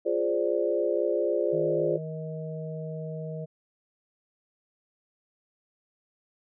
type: chord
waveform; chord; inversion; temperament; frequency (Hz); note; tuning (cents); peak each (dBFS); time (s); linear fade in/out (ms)
sine; D half-diminished seventh; first; equal; 349.2 / 415.3 / 523.3 / 587.3; F4 / Ab4 / C5 / D5; 0 / 0 / 0 / 0; -29; 0.05-1.98; 20
type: harmonic tone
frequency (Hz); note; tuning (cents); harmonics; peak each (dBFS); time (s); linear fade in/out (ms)
157.9; D#3; +26; 1 / 3 / 4; -34 / -39 / -40; 1.52-3.46; 20
effects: none